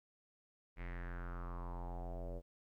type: tone with low-pass filter sweep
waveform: square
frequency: 43.65 Hz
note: F1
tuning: in tune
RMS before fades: -44 dBFS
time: 0.76-2.42 s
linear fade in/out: 50 ms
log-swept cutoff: 2200 to 530 Hz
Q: 4.8
effects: 13-bit